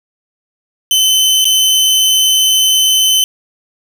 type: tone with dropouts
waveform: sawtooth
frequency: 3051 Hz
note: G7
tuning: 48 cents flat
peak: -5 dBFS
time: 0.91-3.24 s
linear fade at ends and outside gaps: 1 ms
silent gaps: 1.444-1.453 s
effects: none